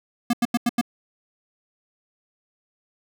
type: tone bursts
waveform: square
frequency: 238.4 Hz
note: A#3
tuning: 39 cents sharp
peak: -18 dBFS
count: 5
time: 0.3-0.813 s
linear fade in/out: 5 ms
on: 33 ms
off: 87 ms
effects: none